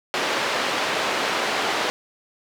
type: band-pass noise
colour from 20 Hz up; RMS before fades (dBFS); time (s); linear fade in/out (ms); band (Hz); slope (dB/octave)
pink; -24; 0.14-1.9; 0; 440 to 4000; 12
effects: none